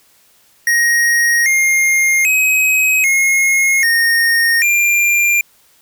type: tone with pitch steps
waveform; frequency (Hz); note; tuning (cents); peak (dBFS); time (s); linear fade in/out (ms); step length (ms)
square; 1877 / 2126 / 2537 / 2156 / 1848 / 2387; A#6 / C7 / D#7 / C#7 / A#6 / D7; +11 / +27 / +33 / -49 / -16 / +28; -11; 0.67-5.41; 2; 790
effects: white hiss -52 dBFS RMS until 5.81 s